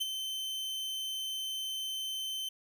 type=tone with ADSR envelope; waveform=40% pulse; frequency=3082 Hz; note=G7; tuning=30 cents flat; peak=-28 dBFS; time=0-2.49 s; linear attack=16 ms; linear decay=25 ms; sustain=-6 dB; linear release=6 ms; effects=none